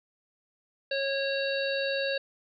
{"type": "harmonic tone with a mistuned harmonic", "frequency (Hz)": 548, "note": "C#5", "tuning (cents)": -20, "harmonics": [1, 3, 5, 7, 8], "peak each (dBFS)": [-29, -34, -36, -37, -38], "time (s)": [0.91, 2.18], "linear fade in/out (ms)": 5, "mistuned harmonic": 8, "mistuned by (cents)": 58, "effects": []}